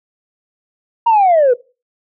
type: linear sweep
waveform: sine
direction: down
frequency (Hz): 950 to 469.5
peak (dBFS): -6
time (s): 1.06-1.54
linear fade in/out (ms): 10
effects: noise-tail reverb RT60 0.3 s tail -20 dB re dry + tanh soft clip ceiling -5 dBFS